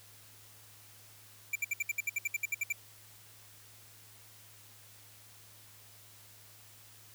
square tone bursts, 2349 Hz, D7, in tune, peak -30 dBFS, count 14, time 1.53-2.726 s, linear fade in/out 5 ms, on 26 ms, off 64 ms, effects added 105 Hz sine -62 dBFS peak until 7.14 s + white hiss -57 dBFS RMS until 7.14 s

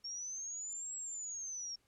sine linear two-way sweep, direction up then down, 5480 to 7710 to 5480 Hz, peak -40 dBFS, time 0.04-1.76 s, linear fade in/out 10 ms, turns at 0.95 s, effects pink hiss -75 dBFS RMS until 1.87 s + low-pass 12000 Hz 12 dB/octave

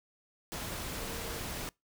sine tone in noise, 461.5 Hz, A#4, 17 cents flat, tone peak -47 dBFS, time 0.97-1.39 s, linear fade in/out 0 ms, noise pink, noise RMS -39 dBFS, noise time 0.52-1.69 s, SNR -11 dB, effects noise-tail reverb RT60 0.2 s tail -25 dB re dry

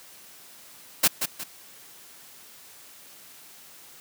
white noise with echo, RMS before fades -18 dBFS, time 1.03-1.08 s, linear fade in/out 10 ms, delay 180 ms, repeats 2, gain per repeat -8 dB, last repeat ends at 1.44 s, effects white hiss -49 dBFS RMS until 4 s + high-pass 100 Hz 12 dB/octave

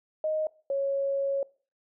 sine tone pair in turn, 622.3 / 552 Hz, D#5 / C#5, 0 / -7 cents, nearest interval major second, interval 207 cents, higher first, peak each -25 dBFS, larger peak neither, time 0.24-0.47 / 0.7-1.43 s, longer second, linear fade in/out 2 ms, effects noise-tail reverb RT60 0.4 s tail -22 dB re dry

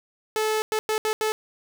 sawtooth tone bursts at uneven times, 433.5 Hz, A4, 26 cents flat, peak -18 dBFS, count 5, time 0.36-0.62 / 0.72-0.79 / 0.89-0.98 / 1.05-1.13 / 1.21-1.32 s, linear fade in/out 0 ms, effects none

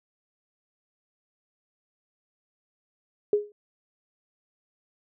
sine tone with exponential decay, 415.3 Hz, G#4, in tune, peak -15 dBFS, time 3.33-3.52 s, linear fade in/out 2 ms, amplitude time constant 41 ms, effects none

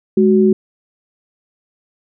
sine tone pair together, 209.6 / 373.4 Hz, G#3 / F#4, +16 / +16 cents, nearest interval minor seventh, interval 1000 cents, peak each -11 dBFS, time 0.17-0.53 s, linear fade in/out 5 ms, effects none

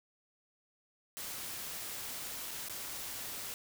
white noise with dropouts, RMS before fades -42 dBFS, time 1.17-3.54 s, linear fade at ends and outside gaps 0 ms, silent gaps 2.509-2.513 / 2.685-2.696 s, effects none

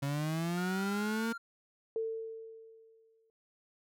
35% pulse linear sweep, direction up, 137.5 to 231 Hz, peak -30 dBFS, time 0.02-1.33 s, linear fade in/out 10 ms
triangle tone with vibrato, 1412 Hz, F6, 19 cents sharp, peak -38 dBFS, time 0.57-1.38 s, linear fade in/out 10 ms, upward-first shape triangle, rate 2.1 Hz, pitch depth 46 cents each way
sine tone with exponential decay, 448 Hz, A4, 31 cents sharp, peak -30 dBFS, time 1.96-3.3 s, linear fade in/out 1 ms, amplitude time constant 290 ms
effects none

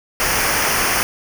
pink noise with comb filter, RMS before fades -18 dBFS, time 0.2-1.03 s, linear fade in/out 0 ms, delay 0.26 ms, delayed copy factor -0.7, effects none

